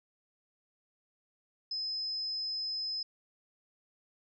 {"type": "tone", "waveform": "sine", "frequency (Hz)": 5100, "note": "D#8", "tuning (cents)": 42, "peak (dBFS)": -33, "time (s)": [1.71, 3.03], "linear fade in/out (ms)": 5, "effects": []}